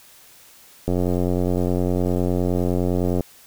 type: click train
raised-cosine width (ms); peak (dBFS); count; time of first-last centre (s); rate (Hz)
2; -9; 210; 0.88-3.207; 89.8
effects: white hiss -49 dBFS RMS until 3.46 s